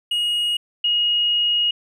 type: tone pair in turn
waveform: triangle / sine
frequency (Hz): 2880 / 2880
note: F#7 / F#7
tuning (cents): -47 / -47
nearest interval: unison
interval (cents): 0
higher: neither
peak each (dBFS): -17 / -16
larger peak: second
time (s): 0.11-0.57 / 0.84-1.71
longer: second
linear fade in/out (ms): 5
effects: none